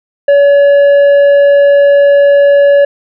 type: tone with tanh clipping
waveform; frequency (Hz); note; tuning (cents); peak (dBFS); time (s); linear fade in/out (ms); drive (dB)
sine; 567; C#5; +39; -4; 0.28-2.85; 5; 6
effects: none